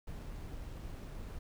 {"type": "noise with sample-and-hold", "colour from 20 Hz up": "brown", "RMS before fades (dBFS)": -44, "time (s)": [0.07, 1.39], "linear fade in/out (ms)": 5, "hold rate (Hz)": 11025, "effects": []}